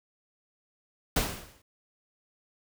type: noise with exponential decay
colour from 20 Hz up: pink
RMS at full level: -24 dBFS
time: 1.16-1.62 s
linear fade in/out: 5 ms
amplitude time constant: 99 ms
effects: none